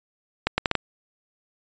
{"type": "accelerating click train", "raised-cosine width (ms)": 0.3, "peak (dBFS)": -4, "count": 5, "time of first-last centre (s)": [0.47, 0.753], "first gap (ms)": 110, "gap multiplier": 0.71, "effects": ["resampled to 16000 Hz"]}